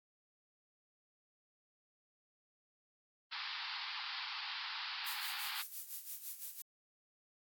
white band-pass noise, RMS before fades -43 dBFS, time 3.31-5.63 s, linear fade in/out 20 ms, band 800 to 4900 Hz, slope 96 dB/octave
violet noise with tremolo, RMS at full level -42 dBFS, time 5.06-6.62 s, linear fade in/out 5 ms, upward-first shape sine, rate 5.9 Hz, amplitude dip 70%
effects AAC 64 kbps

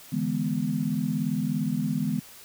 sine chord, E dominant seventh, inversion third, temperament equal with one note detuned, 146.83 / 164.15 / 207.7 / 246.9 Hz, D3 / E3 / G#3 / B3, 0 / -7 / 0 / 0 cents, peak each -32 / -30 / -29 / -29 dBFS, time 0.12-2.2 s, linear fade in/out 10 ms, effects white hiss -48 dBFS RMS until 2.44 s

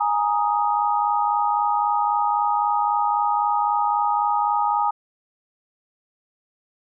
sine chord, Ab suspended second, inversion none, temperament just, 830.6 / 934.4 / 1245.9 Hz, Ab5 / Bb5 / Eb6, 0 / +4 / +2 cents, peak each -21 / -23 / -24 dBFS, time 0-4.91 s, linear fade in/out 10 ms, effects none

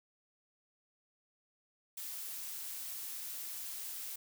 blue noise, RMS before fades -43 dBFS, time 1.97-4.16 s, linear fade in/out 5 ms, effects none

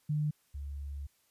sine tone pair in turn, 150.1 / 70.84 Hz, D3 / C#2, +38 / +38 cents, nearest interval octave + minor second, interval 1300 cents, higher first, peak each -28 / -37 dBFS, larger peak first, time 0.09-0.31 / 0.54-1.07 s, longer second, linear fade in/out 10 ms, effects white hiss -71 dBFS RMS until 1.3 s + resampled to 32000 Hz

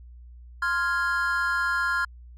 triangle chord, F minor, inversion second, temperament equal, 1046.5 / 1396.9 / 1661.2 Hz, C6 / F6 / Ab6, 0 / 0 / 0 cents, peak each -28 / -23 / -27 dBFS, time 0.62-2.05 s, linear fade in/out 5 ms, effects added 60 Hz sine -43 dBFS peak until 2.37 s

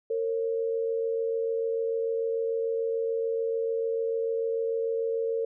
sine tone pair together, 456.6 / 543.4 Hz, A#4 / C#5, -36 / -35 cents, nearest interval minor third, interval 301 cents, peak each -26 / -34 dBFS, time 0.1-5.45 s, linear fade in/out 5 ms, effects none

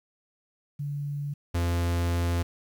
sine / 45% pulse tone pair in turn, 143.8 / 86.02 Hz, D3 / F2, -36 / -26 cents, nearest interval major sixth, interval 890 cents, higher first, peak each -29 / -24 dBFS, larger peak second, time 0.79-1.34 / 1.54-2.43 s, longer second, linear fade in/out 10 ms, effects 10-bit

